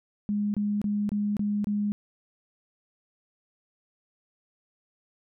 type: tone bursts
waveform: sine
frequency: 206.5 Hz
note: G#3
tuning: 10 cents flat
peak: -24 dBFS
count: 6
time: 0.29-1.92 s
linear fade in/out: 0 ms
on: 250 ms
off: 26 ms
effects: none